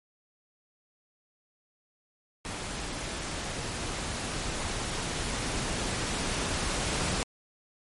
pink noise with level ramp, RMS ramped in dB -36 to -29 dBFS, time 2.45-7.23 s, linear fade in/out 0 ms, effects low-pass 11000 Hz 12 dB/octave + MP3 48 kbps

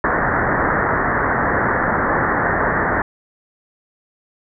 white low-pass noise, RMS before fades -18 dBFS, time 0.04-3.02 s, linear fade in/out 2 ms, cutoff 1900 Hz, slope 96 dB/octave, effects none

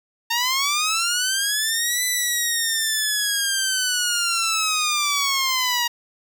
10% pulse linear two-way sweep, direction up then down, 911 to 2002 to 944 Hz, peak -11 dBFS, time 0.3-5.88 s, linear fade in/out 10 ms, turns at 2.04 s, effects none

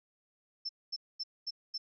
sine tone bursts, 5320 Hz, E8, 15 cents sharp, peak -34 dBFS, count 5, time 0.65-1.78 s, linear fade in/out 10 ms, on 42 ms, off 230 ms, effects none

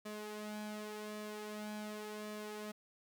sawtooth tone with flanger, 211.6 Hz, G#3, 33 cents sharp, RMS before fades -45 dBFS, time 0.05-2.72 s, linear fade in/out 10 ms, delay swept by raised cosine 1.7 to 3.5 ms, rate 0.89 Hz, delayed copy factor +0.6, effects 13-bit

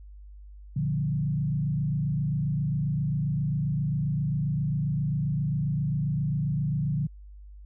sine tone with frequency modulation, 146.83 Hz, D3, in tune, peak -24 dBFS, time 0.76-7.07 s, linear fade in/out 5 ms, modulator 27.5 Hz, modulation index 1, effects added 50 Hz sine -43 dBFS peak until 7.65 s

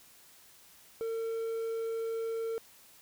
triangle tone, 453.4 Hz, A#4, 48 cents flat, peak -30 dBFS, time 1.01-2.58 s, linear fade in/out 0 ms, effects white hiss -58 dBFS RMS until 3.01 s

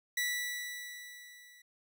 sawtooth tone with level ramp, 1959 Hz, B6, 15 cents flat, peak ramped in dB -26 to -53 dBFS, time 0.17-1.62 s, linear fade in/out 5 ms, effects none

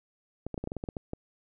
clicks, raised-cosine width 2 ms, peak -21 dBFS, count 11, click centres 0.466 / 0.543 / 0.578 / 0.64 / 0.674 / 0.719 / 0.767 / 0.839 / 0.888 / 0.968 / 1.134 s, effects none

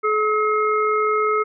harmonic tone, 427.4 Hz, G#4, 50 cents sharp, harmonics 1 / 3 / 5, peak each -20 / -19 / -28 dBFS, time 0.03-1.44 s, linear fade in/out 20 ms, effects none

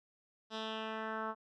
10% pulse tone with low-pass filter sweep, 220 Hz, A3, in tune, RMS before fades -40 dBFS, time 0.5-1.35 s, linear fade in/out 50 ms, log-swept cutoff 4400 to 1200 Hz, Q 2.8, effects none

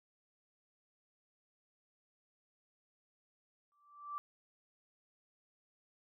sine tone with exponential growth, 1168 Hz, D6, 10 cents flat, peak -36 dBFS, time 3.72-4.18 s, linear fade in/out 0 ms, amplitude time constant 100 ms, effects none

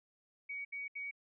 sine tone bursts, 2253 Hz, C#7, 28 cents sharp, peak -39 dBFS, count 3, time 0.49-1.112 s, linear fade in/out 10 ms, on 160 ms, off 71 ms, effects none

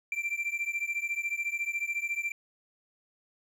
triangle beating tone pair, 2349 / 2363 Hz, D7 / D7, 0 / +10 cents, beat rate 14 Hz, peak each -31 / -32 dBFS, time 0.12-2.32 s, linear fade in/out 2 ms, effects none

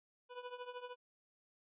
25% pulse tone with tremolo, 493.9 Hz, B4, in tune, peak -38 dBFS, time 0.29-0.96 s, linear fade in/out 50 ms, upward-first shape triangle, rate 13 Hz, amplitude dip 85%, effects resampled to 8000 Hz

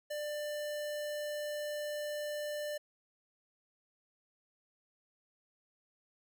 square tone, 594 Hz, D5, 20 cents sharp, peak -37 dBFS, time 0.1-2.78 s, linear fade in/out 10 ms, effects none

